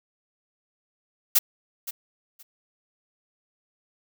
blue noise with echo, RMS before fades -17 dBFS, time 1.35-1.39 s, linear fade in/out 10 ms, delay 520 ms, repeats 2, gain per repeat -15 dB, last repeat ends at 2.43 s, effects none

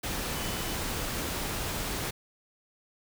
sine tone in noise, 3000 Hz, F#7, 23 cents sharp, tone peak -44 dBFS, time 0.35-0.74 s, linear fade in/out 10 ms, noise pink, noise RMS -33 dBFS, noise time 0.03-2.11 s, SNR -14 dB, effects none

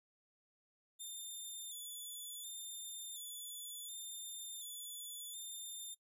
5% pulse tone with vibrato, 3529 Hz, A7, 4 cents sharp, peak -38 dBFS, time 0.99-5.95 s, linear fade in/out 20 ms, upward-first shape square, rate 0.69 Hz, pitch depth 38 cents each way, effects noise-tail reverb RT60 0.1 s tail -22 dB re dry + resampled to 32000 Hz

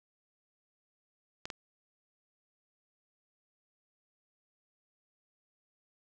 clicks, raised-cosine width 0.2 ms, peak -21 dBFS, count 2, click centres 1.455 / 1.502 s, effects none

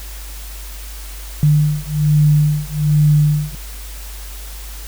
sine beating tone pair, 149.2 / 150.4 Hz, D3 / D3, +28 / +42 cents, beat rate 1.2 Hz, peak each -14 dBFS, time 1.43-3.55 s, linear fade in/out 0 ms, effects added 50 Hz sine -29 dBFS peak until 4.87 s + white hiss -36 dBFS RMS until 4.87 s

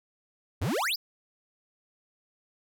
square exponential sweep, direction up, 73 to 5540 Hz, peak -27 dBFS, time 0.61-0.96 s, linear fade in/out 10 ms, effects none

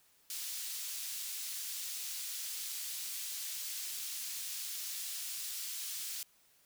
pink high-pass noise, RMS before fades -41 dBFS, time 0.3-6.23 s, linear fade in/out 2 ms, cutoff 4400 Hz, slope 12 dB/octave, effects white hiss -68 dBFS RMS until 6.65 s

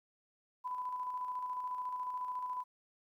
sine tone with tremolo, 1000 Hz, B5, 21 cents sharp, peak -35 dBFS, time 0.64-2.64 s, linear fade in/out 20 ms, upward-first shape square, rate 14 Hz, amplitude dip 35%, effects 12-bit

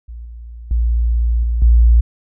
sine tone with level steps, 58 Hz, A#1, 8 cents flat, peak -28 / -30 / -12 / -14 / -6 dBFS, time 0.08-2.01 s, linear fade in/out 10 ms, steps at 0.25 / 0.71 / 1.43 / 1.62 s, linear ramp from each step 2 ms, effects none

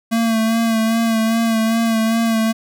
square tone with vibrato, 225.6 Hz, A3, 44 cents sharp, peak -15 dBFS, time 0.11-2.53 s, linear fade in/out 20 ms, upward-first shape sine, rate 2.5 Hz, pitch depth 30 cents each way, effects none

